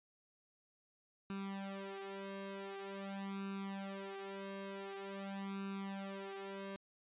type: tone with flanger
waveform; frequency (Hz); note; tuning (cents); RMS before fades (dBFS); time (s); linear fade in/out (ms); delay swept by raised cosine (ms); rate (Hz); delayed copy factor
sawtooth; 196; G3; 0; -45; 1.3-6.76; 0; 0.76 to 3.26; 0.46; +0.95
effects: resampled to 8000 Hz